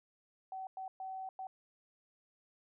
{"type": "tone bursts at uneven times", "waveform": "sine", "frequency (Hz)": 760, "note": "F#5", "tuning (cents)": 46, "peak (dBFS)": -40, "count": 4, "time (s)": [[0.52, 0.67], [0.77, 0.88], [1, 1.29], [1.39, 1.47]], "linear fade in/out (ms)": 2, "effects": []}